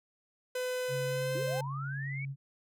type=tone with pitch glide; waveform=45% pulse; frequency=504 to 518.5 Hz; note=B4 to C5; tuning=+35 to -16 cents; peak=-32 dBFS; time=0.55-1.61 s; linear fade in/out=5 ms; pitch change=+49 cents; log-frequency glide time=1.05-1.38 s
type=tone; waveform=sine; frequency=137.4 Hz; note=C#3; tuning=15 cents flat; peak=-35 dBFS; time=0.88-2.36 s; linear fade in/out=50 ms
type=linear sweep; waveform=sine; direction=up; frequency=290.2 to 2295 Hz; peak=-39 dBFS; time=1.35-2.25 s; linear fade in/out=2 ms
effects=none